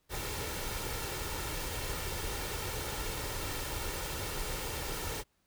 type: noise with comb filter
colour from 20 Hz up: pink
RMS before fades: -37 dBFS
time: 0.09-5.24 s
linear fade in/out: 50 ms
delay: 2.2 ms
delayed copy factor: +0.5
effects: pink hiss -75 dBFS RMS until 5.46 s